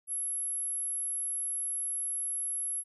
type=tone; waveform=sine; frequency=11175 Hz; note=F9; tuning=in tune; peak=-31 dBFS; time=0.07-2.84 s; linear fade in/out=50 ms; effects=none